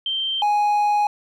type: tone pair in turn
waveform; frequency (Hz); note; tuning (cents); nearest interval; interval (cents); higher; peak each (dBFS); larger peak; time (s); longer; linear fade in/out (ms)
sine / triangle; 3136 / 830.6; G7 / G#5; 0 / 0; octave + major seventh; 2300; first; -21 / -14; second; 0.06-0.42 / 0.42-1.07; second; 2
effects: none

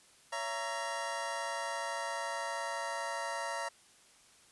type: chord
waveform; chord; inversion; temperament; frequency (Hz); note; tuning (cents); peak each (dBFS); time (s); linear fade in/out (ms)
25% pulse; A# diminished; first; just; 559.4 / 671.3 / 932.3; C#5 / E5 / A#5; +16 / +31 / 0; -38 / -37 / -34; 0.32-3.69; 10
effects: white hiss -62 dBFS RMS until 4.51 s + resampled to 24000 Hz

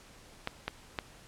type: clicks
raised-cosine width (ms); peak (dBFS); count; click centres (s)
0.3; -16; 3; 0.474 / 0.68 / 0.988
effects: pink hiss -55 dBFS RMS until 1.27 s + low-pass 10000 Hz 12 dB/octave

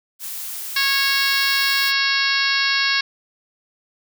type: noise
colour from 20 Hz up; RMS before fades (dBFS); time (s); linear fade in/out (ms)
blue; -30; 0.19-1.93; 50
type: harmonic tone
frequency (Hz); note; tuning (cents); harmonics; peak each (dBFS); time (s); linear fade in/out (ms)
550; C#5; -14; 2 / 3 / 4 / 5 / 6 / 7 / 8 / 9 / 10; -28 / -22 / -24 / -26 / -28 / -26 / -24 / -28 / -28; 0.76-3.01; 5
effects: none

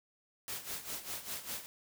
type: noise with tremolo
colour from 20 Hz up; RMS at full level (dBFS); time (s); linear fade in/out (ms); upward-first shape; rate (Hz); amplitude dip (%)
white; -39; 0.48-1.66; 0; sine; 5; 75
effects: none

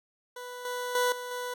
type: tone with level steps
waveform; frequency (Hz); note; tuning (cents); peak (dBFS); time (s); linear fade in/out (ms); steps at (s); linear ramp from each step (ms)
20% pulse; 493.9; B4; 0; -34 / -27 / -19 / -31 / -28; 0.36-1.54; 5; 0.65 / 0.95 / 1.12 / 1.31; 2
effects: none

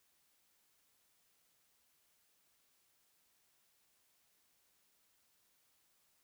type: silence
effects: white hiss -75 dBFS RMS until 6.23 s

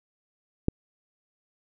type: click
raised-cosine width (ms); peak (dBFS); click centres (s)
3; -9; 0.684
effects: none

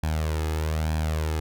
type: tone with flanger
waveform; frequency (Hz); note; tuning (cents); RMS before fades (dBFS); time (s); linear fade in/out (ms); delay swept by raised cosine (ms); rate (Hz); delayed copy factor
sawtooth; 78.3; D#2; +11; -26; 0.03-1.4; 5; 1.2 to 2.4; 1.1; +0.6
effects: none

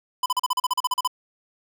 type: tone bursts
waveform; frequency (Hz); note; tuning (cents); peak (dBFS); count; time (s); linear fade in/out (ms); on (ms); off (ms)
square; 1004; B5; +28; -20; 13; 0.23-1.076; 5; 30; 38
effects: none

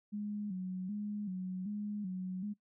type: tone with vibrato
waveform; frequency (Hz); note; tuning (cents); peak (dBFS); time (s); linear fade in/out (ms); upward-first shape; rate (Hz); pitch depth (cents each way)
sine; 196; G3; 0; -36; 0.12-2.54; 20; square; 1.3; 100
effects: noise-tail reverb RT60 0.1 s tail -20 dB re dry

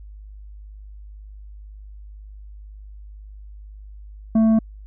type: tone with tanh clipping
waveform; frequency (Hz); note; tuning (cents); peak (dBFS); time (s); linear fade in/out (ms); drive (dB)
sine; 221.9; A3; +15; -14; 4.35-4.59; 5; 7
effects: added 51 Hz sine -37 dBFS peak until 4.86 s

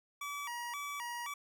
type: tone with vibrato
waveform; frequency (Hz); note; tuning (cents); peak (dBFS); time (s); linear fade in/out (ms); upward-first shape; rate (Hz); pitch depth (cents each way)
25% pulse; 1046.5; C6; 0; -35; 0.21-1.34; 5; square; 1.9; 160
effects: none

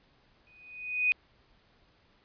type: tone with exponential growth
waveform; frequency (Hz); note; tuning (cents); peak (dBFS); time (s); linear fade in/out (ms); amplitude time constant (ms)
sine; 2489; D#7; 0; -20; 0.47-1.12; 0; 140
effects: pink hiss -65 dBFS RMS until 2.24 s + resampled to 11025 Hz

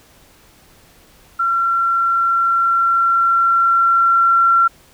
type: tone with level ramp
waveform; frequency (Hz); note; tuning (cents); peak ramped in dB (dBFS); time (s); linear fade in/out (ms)
sine; 1363; F6; -43; -14 to -9; 1.39-4.68; 10
effects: pink hiss -49 dBFS RMS until 4.93 s

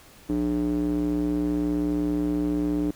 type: tone with band-pass filter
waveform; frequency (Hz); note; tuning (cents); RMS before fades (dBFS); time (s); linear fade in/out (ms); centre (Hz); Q
square; 59.5; A#1; +36; -25; 0.29-2.91; 5; 300; 3.8
effects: pink hiss -51 dBFS RMS until 2.95 s

